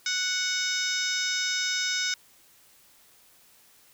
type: harmonic tone with a mistuned harmonic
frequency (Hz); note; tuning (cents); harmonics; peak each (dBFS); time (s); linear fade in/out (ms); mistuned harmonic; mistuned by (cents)
740; F#5; 0; 2 / 3 / 4 / 5 / 6 / 7 / 8 / 9 / 10; -32 / -33 / -39 / -32 / -43 / -31 / -35 / -39 / -42; 0.06-2.14; 2; 9; -35
effects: white hiss -58 dBFS RMS until 3.93 s